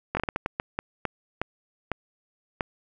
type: slowing click train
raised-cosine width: 0.5 ms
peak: -11 dBFS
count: 13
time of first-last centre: 0.15-2.608 s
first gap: 20 ms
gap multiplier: 1.38
effects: none